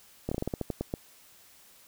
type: slowing click train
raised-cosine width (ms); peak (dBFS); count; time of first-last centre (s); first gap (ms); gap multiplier
2; -17; 11; 0.29-0.939; 25; 1.2
effects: white hiss -57 dBFS RMS until 1.87 s